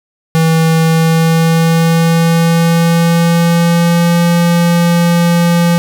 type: tone with pitch glide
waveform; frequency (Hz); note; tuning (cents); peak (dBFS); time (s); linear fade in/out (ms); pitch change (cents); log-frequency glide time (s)
square; 162.3 to 171.36; E3 to F3; -27 to -33; -8; 0.35-5.78; 0; +94; 0.83-4.23
effects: none